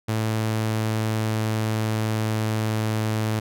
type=tone with pitch glide; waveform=sawtooth; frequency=110 to 109.18 Hz; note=A2 to A2; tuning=0 to -13 cents; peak=-18 dBFS; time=0.08-3.4 s; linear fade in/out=10 ms; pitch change=-13 cents; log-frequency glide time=0.26-3.16 s; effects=none